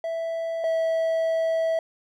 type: tone pair in turn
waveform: triangle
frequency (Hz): 659.3 / 652.1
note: E5 / E5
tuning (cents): 0 / -19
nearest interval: unison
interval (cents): 19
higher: first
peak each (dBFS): -24 / -19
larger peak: second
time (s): 0.04-0.64 / 0.64-1.79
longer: second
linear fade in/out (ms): 2
effects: none